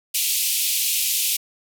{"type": "band-pass noise", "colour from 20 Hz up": "white", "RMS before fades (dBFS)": -22, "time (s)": [0.14, 1.37], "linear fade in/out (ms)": 10, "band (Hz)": [2400, 16000], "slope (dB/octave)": 48, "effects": []}